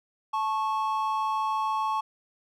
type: tone pair together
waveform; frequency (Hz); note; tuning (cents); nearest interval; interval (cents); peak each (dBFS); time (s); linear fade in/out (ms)
triangle; 873.1 / 1100; A5 / C#6; -14 / -14; major third; 400; -26; 0.33-2.01; 10
effects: none